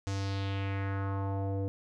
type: tone with low-pass filter sweep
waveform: square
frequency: 98 Hz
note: G2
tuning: in tune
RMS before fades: -33 dBFS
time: 0.07-1.68 s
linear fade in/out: 0 ms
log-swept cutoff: 6800 to 470 Hz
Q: 2.3
effects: none